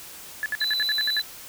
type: tone bursts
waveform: sine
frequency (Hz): 1719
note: A6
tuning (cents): -41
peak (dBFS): -23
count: 9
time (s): 0.43-1.195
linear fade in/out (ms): 0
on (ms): 29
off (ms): 63
type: tone with vibrato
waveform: triangle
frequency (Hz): 3993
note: B7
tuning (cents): +18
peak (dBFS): -22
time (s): 0.6-1.22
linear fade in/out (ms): 10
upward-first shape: triangle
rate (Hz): 15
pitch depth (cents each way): 17
effects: white hiss -42 dBFS RMS until 1.48 s